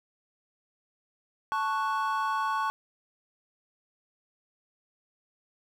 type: chord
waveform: triangle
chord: F# minor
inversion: first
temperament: equal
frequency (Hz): 880 / 1108.7 / 1480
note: A5 / C#6 / F#6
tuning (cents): 0 / 0 / 0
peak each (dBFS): -29 / -27 / -33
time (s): 1.52-2.7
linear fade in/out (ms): 0
effects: 10-bit